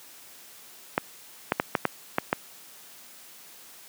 clicks, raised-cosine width 0.5 ms, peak -6 dBFS, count 7, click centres 0.979 / 1.521 / 1.599 / 1.752 / 1.853 / 2.184 / 2.329 s, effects white hiss -49 dBFS RMS until 3.88 s + high-pass 150 Hz 12 dB/octave

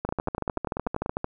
two click trains, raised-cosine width 1 ms, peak -14 / -13 dBFS, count 11 / 17, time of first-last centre 0.09-1.061 / 0.05-1.244 s, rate 10.3 / 13.4 Hz, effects none

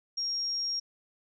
sine tone, 5580 Hz, F8, 2 cents flat, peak -29 dBFS, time 0.17-0.8 s, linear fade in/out 10 ms, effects none

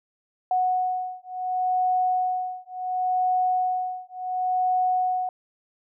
sine beating tone pair, 736 / 736.7 Hz, F#5 / F#5, -9 / -8 cents, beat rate 0.7 Hz, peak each -25 dBFS, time 0.51-5.29 s, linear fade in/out 2 ms, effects none

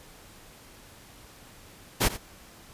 pink noise with echo, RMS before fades -22 dBFS, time 2-2.09 s, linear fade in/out 20 ms, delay 87 ms, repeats 1, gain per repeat -14 dB, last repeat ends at 2.177 s, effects pink hiss -51 dBFS RMS until 2.73 s + resampled to 32000 Hz

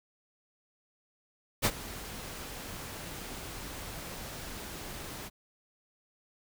pink noise with ADSR envelope, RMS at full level -24 dBFS, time 1.62-5.3 s, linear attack 32 ms, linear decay 52 ms, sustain -18 dB, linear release 33 ms, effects none

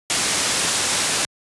white low-pass noise, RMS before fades -21 dBFS, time 0.1-1.25 s, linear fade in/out 0 ms, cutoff 10000 Hz, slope 24 dB/octave, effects high-pass 80 Hz 12 dB/octave + resampled to 24000 Hz

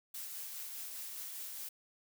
blue noise with tremolo, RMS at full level -43 dBFS, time 0.14-1.69 s, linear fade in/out 5 ms, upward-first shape triangle, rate 4.9 Hz, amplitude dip 30%, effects none

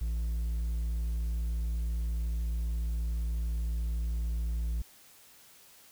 sine tone with hard clipping, 57.2 Hz, A#1, 32 cents flat, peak -30 dBFS, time 0.01-4.82 s, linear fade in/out 5 ms, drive 3 dB, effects white hiss -57 dBFS RMS until 5.91 s

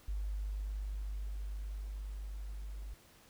sine tone with level ramp, 50.4 Hz, G1, 49 cents sharp, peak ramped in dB -34 to -41 dBFS, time 0.08-2.94 s, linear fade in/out 5 ms, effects pink hiss -62 dBFS RMS until 3.29 s

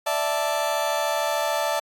35% pulse chord, D suspended second, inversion none, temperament just, 587.3 / 660.7 / 881 Hz, D5 / E5 / A5, 0 / +4 / +2 cents, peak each -25 dBFS, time 0.06-1.8 s, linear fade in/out 10 ms, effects AAC 64 kbps

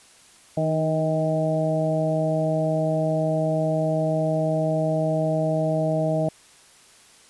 harmonic tone with a mistuned harmonic, 158.2 Hz, D#3, 29 cents sharp, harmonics 1 / 2 / 3 / 4 / 5, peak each -24 / -29 / -32 / -23 / -34 dBFS, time 0.57-6.29 s, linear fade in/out 5 ms, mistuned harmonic 2, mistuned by -31 cents, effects white hiss -52 dBFS RMS until 7.29 s + resampled to 24000 Hz

